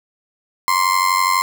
35% pulse tone with amplitude modulation, 1046.5 Hz, C6, in tune, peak -9 dBFS, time 0.68-1.42 s, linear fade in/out 0 ms, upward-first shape sine, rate 92 Hz, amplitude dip 75%, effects none

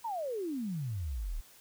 sine exponential sweep, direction down, 963 to 33.2 Hz, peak -33 dBFS, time 0.04-1.41 s, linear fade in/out 10 ms, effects white hiss -58 dBFS RMS until 1.6 s

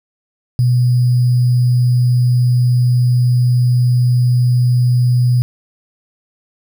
sine tone with sample-and-hold, 123.47 Hz, B2, in tune, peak -9 dBFS, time 0.59-5.42 s, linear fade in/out 0 ms, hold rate 4900 Hz, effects none

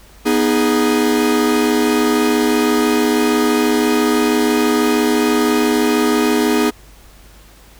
45% pulse chord, G# minor, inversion first, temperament equal with one note detuned, 245 / 311.1 / 415.3 Hz, B3 / D#4 / G#4, -14 / 0 / 0 cents, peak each -17 dBFS, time 0.25-6.71 s, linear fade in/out 20 ms, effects added 50 Hz sine -43 dBFS peak until 7.79 s + pink hiss -46 dBFS RMS until 7.79 s

